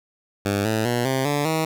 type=tone with pitch steps; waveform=10% pulse; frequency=100.3 / 110.01 / 120.66 / 132.35 / 145.16 / 159.22 Hz; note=G2 / A2 / B2 / C3 / D3 / D#3; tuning=+40 / 0 / -40 / +20 / -20 / +40 cents; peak=-12 dBFS; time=0.45-1.65 s; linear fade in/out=5 ms; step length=200 ms; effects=none